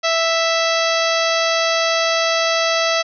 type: harmonic tone with a mistuned harmonic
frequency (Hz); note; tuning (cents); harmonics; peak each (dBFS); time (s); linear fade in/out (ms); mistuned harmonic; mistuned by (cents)
659.3; E5; 0; 1 / 2 / 3 / 4 / 5 / 6 / 7 / 8 / 9; -19 / -22 / -24 / -25 / -26 / -27 / -27 / -28 / -29; 0.03-3.03; 20; 9; +38
effects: none